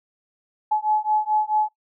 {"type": "beating tone pair", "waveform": "sine", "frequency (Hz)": [852, 856.6], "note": ["G#5", "A5"], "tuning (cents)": [44, -47], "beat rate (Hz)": 4.6, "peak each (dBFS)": -22, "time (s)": [0.71, 1.69], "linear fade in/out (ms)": 10, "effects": ["noise-tail reverb RT60 0.1 s tail -18 dB re dry"]}